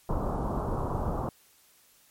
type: low-pass noise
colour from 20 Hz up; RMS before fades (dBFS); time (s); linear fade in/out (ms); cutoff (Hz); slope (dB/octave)
pink; -30; 0.09-1.29; 2; 1200; 48
effects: white hiss -61 dBFS RMS until 2.1 s + MP3 64 kbps